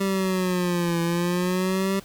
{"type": "linear two-way sweep", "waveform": "25% pulse", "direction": "down then up", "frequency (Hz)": [196, 168, 196], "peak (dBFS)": -18, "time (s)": [0, 2], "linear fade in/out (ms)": 10, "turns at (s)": 1.01, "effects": ["pink hiss -48 dBFS RMS until 2.04 s"]}